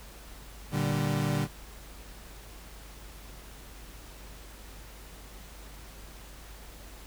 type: chord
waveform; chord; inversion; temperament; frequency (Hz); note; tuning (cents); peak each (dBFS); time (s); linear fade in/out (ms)
35% pulse; G minor; first; equal with one note detuned; 116.54 / 146.83 / 193.52; Bb2 / D3 / G3; 0 / 0 / -22; -31 / -27 / -31; 0.71-1.48; 50
effects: added 50 Hz sine -47 dBFS peak until 7.06 s + pink hiss -50 dBFS RMS until 7.06 s